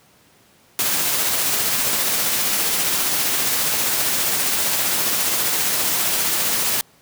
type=noise with tremolo; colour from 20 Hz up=white; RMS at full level=-19 dBFS; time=0.79-6.81 s; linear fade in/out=0 ms; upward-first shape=triangle; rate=15 Hz; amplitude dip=25%; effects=pink hiss -54 dBFS RMS until 7.01 s + high-pass 100 Hz 12 dB/octave